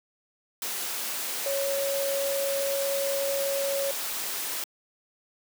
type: tone in noise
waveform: sine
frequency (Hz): 554.4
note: C#5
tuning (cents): 0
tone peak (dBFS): -26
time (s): 1.46-3.91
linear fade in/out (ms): 2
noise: white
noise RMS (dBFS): -32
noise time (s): 0.62-4.64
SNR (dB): +3
effects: high-pass 300 Hz 12 dB/octave